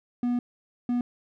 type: tone bursts at uneven times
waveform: triangle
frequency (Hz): 243.5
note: B3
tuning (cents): -24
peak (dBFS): -21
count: 2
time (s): 0.23-0.39 / 0.89-1.01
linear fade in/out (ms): 2
effects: none